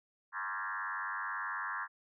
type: tone with frequency modulation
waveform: sine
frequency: 1374 Hz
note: F6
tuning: 29 cents flat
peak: -35 dBFS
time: 0.32-1.88 s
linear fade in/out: 50 ms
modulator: 98.4 Hz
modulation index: 4.2
effects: none